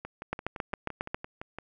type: two click trains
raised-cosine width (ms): 0.5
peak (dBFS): -23 / -15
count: 10 / 7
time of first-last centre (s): 0.05-1.586 / 0.33-1.145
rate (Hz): 5.86 / 7.36
effects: none